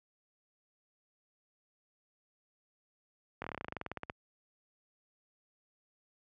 slowing click train, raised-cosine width 0.5 ms, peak -23 dBFS, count 18, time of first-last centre 3.42-4.098 s, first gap 22 ms, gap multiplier 1.07, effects high-pass 60 Hz 12 dB/octave

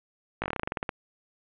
slowing click train, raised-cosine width 0.5 ms, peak -14 dBFS, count 14, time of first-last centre 0.42-0.892 s, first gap 18 ms, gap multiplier 1.11, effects resampled to 8000 Hz + 7-bit

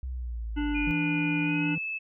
sine exponential sweep, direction down, 65.41 to 47.66 Hz, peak -31 dBFS, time 0.03-0.91 s, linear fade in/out 0 ms
harmonic tone, 293.7 Hz, D4, in tune, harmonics 1 / 3 / 5 / 7 / 9 / 10, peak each -27 / -41 / -40 / -45 / -48 / -46 dBFS, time 0.56-1.76 s, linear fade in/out 20 ms
sine tone with pitch glide, 2439 to 2614 Hz, D#7 to E7, -35 to -15 cents, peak -30 dBFS, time 0.74-1.99 s, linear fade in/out 20 ms, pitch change +120 cents, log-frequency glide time 1.43-1.71 s
triangle tone, 164.81 Hz, E3, in tune, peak -28 dBFS, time 0.87-1.78 s, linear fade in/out 2 ms
effects none

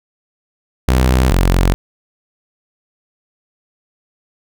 sawtooth tone pair in turn, 63.6 / 44.99 Hz, C2 / F#1, -48 / -48 cents, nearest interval tritone, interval 600 cents, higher first, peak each -6 dBFS, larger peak neither, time 0.88-1.31 / 1.31-1.74 s, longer neither, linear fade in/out 0 ms, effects none

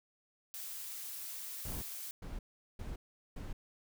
blue noise, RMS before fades -44 dBFS, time 0.54-2.11 s, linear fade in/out 0 ms
brown noise bursts, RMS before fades -42 dBFS, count 4, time 1.65-3.53 s, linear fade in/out 5 ms, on 170 ms, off 400 ms
effects none

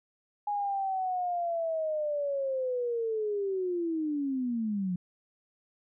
sine linear sweep, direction down, 830.6 to 174.61 Hz, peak -28 dBFS, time 0.47-4.96 s, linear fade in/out 5 ms, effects none

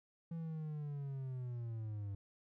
triangle linear sweep, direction down, 167.5 to 98 Hz, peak -38 dBFS, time 0.31-2.15 s, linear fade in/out 5 ms, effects none

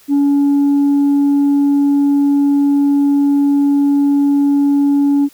sine tone, 283.4 Hz, C#4, 38 cents sharp, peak -7 dBFS, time 0.08-5.29 s, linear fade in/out 50 ms, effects tanh soft clip ceiling -8 dBFS + white hiss -47 dBFS RMS until 5.33 s

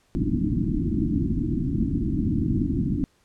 white low-pass noise, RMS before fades -24 dBFS, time 0.15-3.04 s, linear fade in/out 0 ms, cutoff 330 Hz, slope 96 dB/octave, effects pink hiss -64 dBFS RMS until 3.24 s + low-pass 10000 Hz 12 dB/octave

